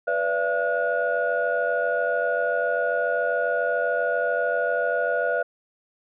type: tone cluster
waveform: sine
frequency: 495.6 / 583 / 676 / 1448 Hz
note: B4 / D5 / E5 / F#6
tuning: +6 / -13 / +43 / -38 cents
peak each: -26 dBFS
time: 0.07-5.43 s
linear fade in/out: 10 ms
effects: tanh soft clip ceiling -12 dBFS